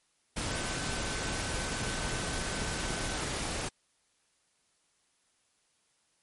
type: tone in noise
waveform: sine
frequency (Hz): 1525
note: G6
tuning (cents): -48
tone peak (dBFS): -43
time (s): 0.49-3.18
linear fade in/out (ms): 10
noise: pink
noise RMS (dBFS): -34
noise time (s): 0.36-3.69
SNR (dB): -12
effects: white hiss -72 dBFS RMS until 6.22 s + MP3 48 kbps